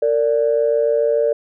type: tone pair together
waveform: sine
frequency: 457.1 / 584 Hz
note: A#4 / D5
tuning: -34 / -10 cents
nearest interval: major third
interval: 424 cents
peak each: -16 dBFS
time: 0.02-1.33 s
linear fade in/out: 5 ms
effects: tanh soft clip ceiling -6 dBFS